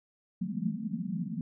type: band-pass noise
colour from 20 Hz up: pink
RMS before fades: -34 dBFS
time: 0.41-1.41 s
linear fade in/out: 2 ms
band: 160 to 240 Hz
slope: 96 dB/octave
effects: none